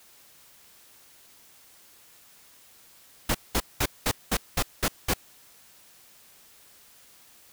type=noise bursts; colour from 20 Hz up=pink; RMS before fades=-24 dBFS; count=8; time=3.29-5.138 s; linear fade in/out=5 ms; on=56 ms; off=200 ms; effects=white hiss -55 dBFS RMS until 7.52 s